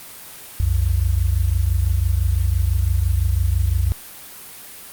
sine tone pair together, 63.06 / 89 Hz, B1 / F2, +37 / +33 cents, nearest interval tritone, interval 596 cents, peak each -18 dBFS, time 0.6-3.92 s, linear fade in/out 0 ms, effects white hiss -38 dBFS RMS until 4.92 s + Opus 32 kbps

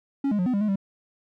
triangle tone with pitch steps, 276.8 / 207.3 / 179.8 / 252.8 / 200.7 / 212.3 / 195.6 Hz, C#4 / G#3 / F#3 / B3 / G3 / G#3 / G3, -2 / -3 / -49 / +41 / +41 / +38 / -4 cents, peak -19 dBFS, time 0.24-0.758 s, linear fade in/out 5 ms, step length 74 ms, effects none

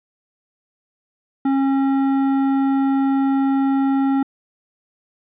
sine tone with hard clipping, 271.8 Hz, C#4, 34 cents flat, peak -17 dBFS, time 1.45-4.23 s, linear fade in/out 5 ms, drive 10 dB, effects resampled to 8000 Hz

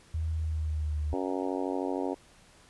sine tone with pitch glide, 80 to 75.08 Hz, D#2 to D2, +49 to +39 cents, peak -28 dBFS, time 0.14-1.14 s, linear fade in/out 5 ms, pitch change -110 cents, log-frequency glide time 0.34-1.02 s
harmonic tone, 93 Hz, F#2, 9 cents sharp, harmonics 3 / 4 / 5 / 6 / 7 / 8 / 9 / 10, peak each -33 / -35 / -37 / -39 / -40 / -41 / -42 / -43 dBFS, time 1.12-2.15 s, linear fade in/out 20 ms
effects pink hiss -58 dBFS RMS until 2.69 s + resampled to 24000 Hz

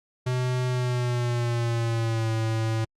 square tone with pitch glide, 126.2 to 111.78 Hz, B2 to A2, +38 to +28 cents, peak -24 dBFS, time 0.26-2.85 s, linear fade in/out 10 ms, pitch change -210 cents, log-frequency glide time 0.68-2.33 s, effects low-pass 8000 Hz 12 dB/octave + Opus 48 kbps

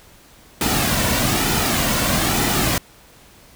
pink noise with flanger, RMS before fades -19 dBFS, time 0.61-2.78 s, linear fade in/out 2 ms, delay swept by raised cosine 1.8 to 2.45 ms, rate 1.1 Hz, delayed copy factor -0.5, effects pink hiss -48 dBFS RMS until 3.55 s

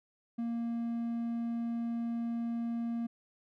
triangle tone, 233.1 Hz, A#3, in tune, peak -30 dBFS, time 0.38-3.07 s, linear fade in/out 10 ms, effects none

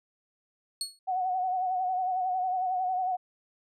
30% pulse tone with exponential decay, 4347 Hz, C#8, 35 cents flat, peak -24 dBFS, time 0.81-0.99 s, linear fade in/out 1 ms, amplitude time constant 39 ms
sine tone with vibrato, 740 Hz, F#5, in tune, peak -26 dBFS, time 1.07-3.17 s, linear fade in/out 20 ms, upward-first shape sine, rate 11 Hz, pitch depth 46 cents each way
effects resampled to 32000 Hz

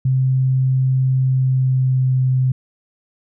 sine tone with pitch glide, 130.81 to 129.38 Hz, C3 to C3, 0 to -19 cents, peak -13 dBFS, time 0.05-2.52 s, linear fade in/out 5 ms, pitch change -19 cents, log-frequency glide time 1.2-2.23 s, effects none

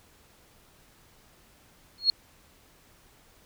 sine tone with exponential growth, 4304 Hz, C8, 48 cents sharp, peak -14 dBFS, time 1.98-2.1 s, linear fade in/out 1 ms, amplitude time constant 25 ms, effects pink hiss -59 dBFS RMS until 3.45 s

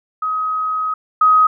sine tone pair in turn, 1265 / 1260.4 Hz, D#6 / D#6, +28 / +22 cents, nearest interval unison, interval 6 cents, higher first, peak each -17 / -8 dBFS, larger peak second, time 0.22-0.94 / 1.21-1.47 s, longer first, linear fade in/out 5 ms, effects none

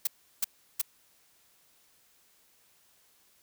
blue noise bursts, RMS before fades -27 dBFS, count 3, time 0.05-0.816 s, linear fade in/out 5 ms, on 22 ms, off 350 ms, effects white hiss -65 dBFS RMS until 3.42 s

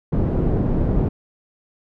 pink low-pass noise, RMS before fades -19 dBFS, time 0.12-1.09 s, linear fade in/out 10 ms, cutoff 390 Hz, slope 12 dB/octave, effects none

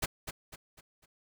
pink noise with echo, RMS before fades -31 dBFS, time 0.02-0.06 s, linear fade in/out 10 ms, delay 250 ms, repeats 4, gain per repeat -8 dB, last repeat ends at 1.06 s, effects none

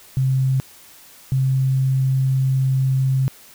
sine tone pair in turn, 132 / 132.57 Hz, C3 / C3, +16 / +23 cents, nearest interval unison, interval 7 cents, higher second, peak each -15 dBFS, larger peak neither, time 0.17-0.6 / 1.32-3.28 s, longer second, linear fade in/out 0 ms, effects white hiss -46 dBFS RMS until 3.54 s

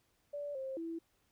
sine tone with pitch steps, 579 / 531 / 330.5 Hz, D5 / C5 / E4, -25 / +25 / +5 cents, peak -38 dBFS, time 0.33-0.99 s, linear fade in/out 10 ms, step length 220 ms, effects pink hiss -75 dBFS RMS until 1.31 s

